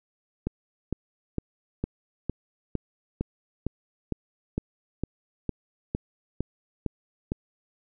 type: click train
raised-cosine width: 3 ms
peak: -14 dBFS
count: 16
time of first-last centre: 0.47-7.319 s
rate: 2.19 Hz
effects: none